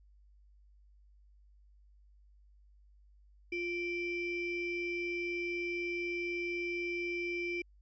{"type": "ring-modulated tone", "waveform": "triangle", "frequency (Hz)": 1348, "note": "E6", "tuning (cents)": 38, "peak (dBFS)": -29, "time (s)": [3.52, 7.62], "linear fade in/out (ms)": 5, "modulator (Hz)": 999, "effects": ["added 50 Hz sine -59 dBFS peak until 7.81 s", "resampled to 16000 Hz"]}